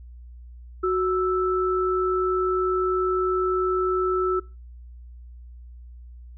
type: tone pair together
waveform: sine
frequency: 370 / 1318.5 Hz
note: F#4 / E6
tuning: 0 / 0 cents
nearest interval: octave + minor seventh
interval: 2200 cents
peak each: -21 / -25 dBFS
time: 0.83-4.4 s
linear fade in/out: 10 ms
effects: noise-tail reverb RT60 0.3 s tail -23 dB re dry + added 60 Hz sine -40 dBFS peak until 6.37 s